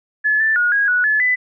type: tone with pitch steps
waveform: sine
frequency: 1716 / 1765 / 1443 / 1645 / 1470 / 1720 / 1999 Hz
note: A6 / A6 / F#6 / G#6 / F#6 / A6 / B6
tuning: -44 / +5 / -44 / -17 / -12 / -40 / +20 cents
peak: -13 dBFS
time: 0.24-1.36 s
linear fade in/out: 20 ms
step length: 160 ms
effects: none